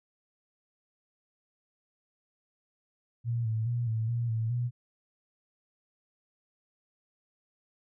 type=tone with pitch steps; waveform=sine; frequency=117.6 / 110.8 / 119.8 / 111.5 / 118.3 / 112.4 / 121.5 Hz; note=A#2 / A2 / A#2 / A2 / A#2 / A2 / B2; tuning=+16 / +13 / +48 / +23 / +26 / +37 / -28 cents; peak=-27 dBFS; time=3.24-4.71 s; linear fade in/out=50 ms; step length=210 ms; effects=none